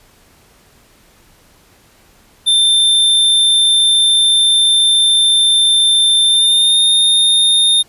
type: tone with pitch glide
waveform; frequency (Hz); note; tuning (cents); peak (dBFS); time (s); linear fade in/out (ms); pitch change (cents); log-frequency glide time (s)
square; 3573 to 3654; A7 to A#7; +26 to -35; -9; 2.46-7.83; 20; +39; 6.26-6.78
effects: pink hiss -49 dBFS RMS until 7.88 s + resampled to 32000 Hz